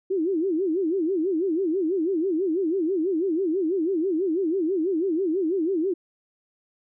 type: tone with vibrato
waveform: sine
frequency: 350 Hz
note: F4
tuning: 4 cents sharp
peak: -21 dBFS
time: 0.1-5.94 s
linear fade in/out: 10 ms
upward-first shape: sine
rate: 6.1 Hz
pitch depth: 220 cents each way
effects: none